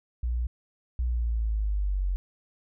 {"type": "tone", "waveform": "sine", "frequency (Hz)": 59.8, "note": "A#1", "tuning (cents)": 45, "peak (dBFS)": -25, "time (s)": [0.23, 0.47], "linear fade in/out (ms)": 5}
{"type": "exponential sweep", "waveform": "sine", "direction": "down", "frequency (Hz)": [61.8, 45.27], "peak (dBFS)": -24, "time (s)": [0.99, 2.16], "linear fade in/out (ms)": 0}
{"effects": []}